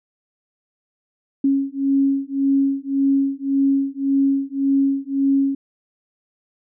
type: beating tone pair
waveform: sine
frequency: 273.6 / 275.4 Hz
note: C#4 / C#4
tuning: -23 / -11 cents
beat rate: 1.8 Hz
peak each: -19 / -19 dBFS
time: 1.44-5.55 s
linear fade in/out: 5 ms
effects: none